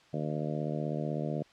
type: harmonic tone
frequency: 76 Hz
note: D#2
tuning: 40 cents flat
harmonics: 2 / 3 / 4 / 5 / 6 / 7 / 8 / 9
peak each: -34 / -38 / -40 / -42 / -42 / -42 / -40 / -45 dBFS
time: 0.13-1.43 s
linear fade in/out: 10 ms
effects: white hiss -60 dBFS RMS until 1.52 s + low-pass 4000 Hz 12 dB/octave